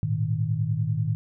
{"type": "chord", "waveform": "sine", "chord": "Ab suspended second", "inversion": "none", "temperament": "equal with one note detuned", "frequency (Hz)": [106.31, 116.54, 155.56], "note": ["Ab2", "Bb2", "Eb3"], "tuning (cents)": [41, 0, 0], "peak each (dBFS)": -27, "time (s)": [0.03, 1.15], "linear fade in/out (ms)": 0, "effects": []}